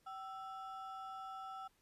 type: ring-modulated tone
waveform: triangle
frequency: 1046.5 Hz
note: C6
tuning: in tune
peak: -40 dBFS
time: 0.06-1.68 s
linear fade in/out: 10 ms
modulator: 277 Hz
effects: pink hiss -75 dBFS RMS until 1.81 s + resampled to 32000 Hz